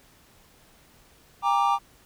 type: chord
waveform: triangle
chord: G minor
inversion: none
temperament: equal with one note detuned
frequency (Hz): 802.3 / 932.3 / 1174.7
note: G5 / Bb5 / D6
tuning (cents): +40 / 0 / 0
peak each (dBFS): -22 / -23 / -22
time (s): 1.42-1.79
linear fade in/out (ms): 50
effects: pink hiss -57 dBFS RMS until 2.05 s